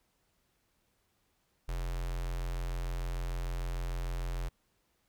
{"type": "tone with notch filter", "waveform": "square", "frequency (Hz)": 43.34, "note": "F1", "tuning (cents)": -12, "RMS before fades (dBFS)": -35, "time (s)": [1.68, 4.49], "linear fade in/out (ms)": 10, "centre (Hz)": 240, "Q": 1.2, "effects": ["pink hiss -75 dBFS RMS until 5.08 s"]}